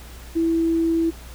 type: tone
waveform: sine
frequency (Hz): 329.6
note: E4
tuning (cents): 0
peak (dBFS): -17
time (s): 0.35-1.11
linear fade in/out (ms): 20
effects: added 60 Hz sine -38 dBFS peak until 1.34 s + pink hiss -44 dBFS RMS until 1.34 s